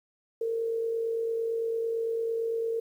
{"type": "tone with amplitude modulation", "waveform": "sine", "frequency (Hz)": 456.5, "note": "A#4", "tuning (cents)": -36, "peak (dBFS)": -25, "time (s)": [0.41, 2.8], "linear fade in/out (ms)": 5, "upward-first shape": "sine", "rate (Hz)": 48.9, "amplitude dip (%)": 40, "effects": ["10-bit"]}